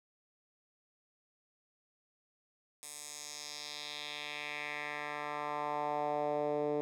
10% pulse tone with band-pass filter sweep, 148 Hz, D3, 14 cents sharp, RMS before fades -38 dBFS, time 2.83-6.81 s, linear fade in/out 0 ms, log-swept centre 9100 to 420 Hz, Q 2.1, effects none

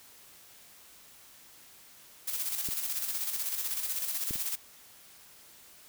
blue noise with tremolo, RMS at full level -32 dBFS, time 2.27-4.56 s, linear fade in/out 10 ms, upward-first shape square, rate 16 Hz, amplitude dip 45%
clicks, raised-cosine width 3 ms, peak -28 / -25 / -34 dBFS, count 3, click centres 2.688 / 4.309 / 4.357 s
effects white hiss -55 dBFS RMS until 5.88 s

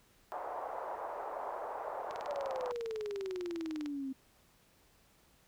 white band-pass noise, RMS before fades -41 dBFS, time 0.32-2.72 s, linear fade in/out 0 ms, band 530 to 920 Hz, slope 24 dB/octave
click train, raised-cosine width 0.2 ms, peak -28 dBFS, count 36, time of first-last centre 2.11-3.86 s, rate 20 Hz
sine exponential sweep, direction down, 587.3 to 261.6 Hz, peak -36 dBFS, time 2.28-4.13 s, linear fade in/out 10 ms
effects pink hiss -67 dBFS RMS until 5.47 s

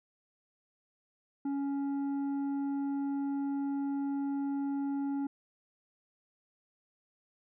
triangle tone with tanh clipping, 279 Hz, C#4, 11 cents sharp, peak -32 dBFS, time 1.45-5.27 s, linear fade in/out 5 ms, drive 11 dB, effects none

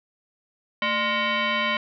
sine tone with frequency modulation, 600 Hz, D5, 37 cents sharp, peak -21 dBFS, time 0.82-1.77 s, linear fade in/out 2 ms, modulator 823 Hz, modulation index 3.2, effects none

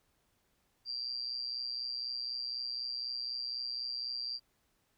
sine tone with amplitude modulation, 4726 Hz, D8, 10 cents sharp, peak -32 dBFS, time 0.85-4.4 s, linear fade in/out 50 ms, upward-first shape sine, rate 124 Hz, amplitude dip 80%, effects pink hiss -75 dBFS RMS until 4.97 s

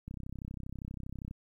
click train, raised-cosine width 5 ms, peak -29 dBFS, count 41, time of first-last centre 0.08-1.311 s, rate 32.5 Hz, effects 11-bit

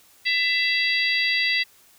harmonic tone with a mistuned harmonic, 667 Hz, E5, 20 cents sharp, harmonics 3 / 4 / 5 / 6 / 7, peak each -22 / -26 / -30 / -30 / -27 dBFS, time 0.25-1.64 s, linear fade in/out 20 ms, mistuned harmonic 6, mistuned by -50 cents, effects white hiss -55 dBFS RMS until 1.98 s

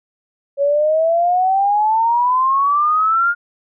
sine exponential sweep, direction up, 554.4 to 1427 Hz, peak -12 dBFS, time 0.57-3.35 s, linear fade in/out 50 ms, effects none

